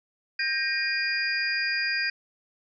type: tone cluster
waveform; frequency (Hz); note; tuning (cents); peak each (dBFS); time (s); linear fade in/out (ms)
sine; 1589 / 1870 / 2440 / 4846; G6 / A#6 / D#7 / D#8; +23 / +5 / -34 / -47; -30; 0.39-2.1; 5
effects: none